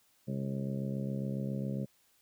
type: harmonic tone with a mistuned harmonic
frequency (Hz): 67.3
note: C2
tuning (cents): +49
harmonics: 2 / 3 / 4 / 5 / 6 / 7 / 8 / 9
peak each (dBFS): -36 / -36 / -45 / -50 / -47 / -53 / -45 / -54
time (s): 0.27-1.86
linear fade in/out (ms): 20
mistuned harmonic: 9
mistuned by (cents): +28
effects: white hiss -69 dBFS RMS until 2.21 s